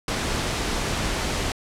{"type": "low-pass noise", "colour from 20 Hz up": "pink", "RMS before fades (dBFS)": -26, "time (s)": [0.08, 1.52], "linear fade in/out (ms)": 2, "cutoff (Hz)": 7900, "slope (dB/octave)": 12, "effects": ["low-pass 12000 Hz 12 dB/octave"]}